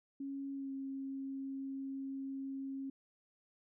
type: tone with pitch glide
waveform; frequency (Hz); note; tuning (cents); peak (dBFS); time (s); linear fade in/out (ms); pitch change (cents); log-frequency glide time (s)
sine; 275.5 to 270.6; C#4 to C#4; -11 to -42; -39; 0.2-2.9; 5; -31; 0.54-0.71
effects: none